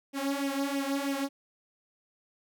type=tone with flanger; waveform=sawtooth; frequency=277.2 Hz; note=C#4; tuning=in tune; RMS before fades=-31 dBFS; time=0.13-1.29 s; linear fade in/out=50 ms; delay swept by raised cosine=0.34 to 3.44 ms; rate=3.1 Hz; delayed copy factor=+0.7; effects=none